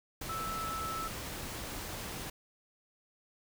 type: tone in noise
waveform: sine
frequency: 1314 Hz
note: E6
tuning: 6 cents flat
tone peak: -36 dBFS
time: 0.29-1.08 s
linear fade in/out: 5 ms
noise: pink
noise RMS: -41 dBFS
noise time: 0.21-2.3 s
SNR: +2 dB
effects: none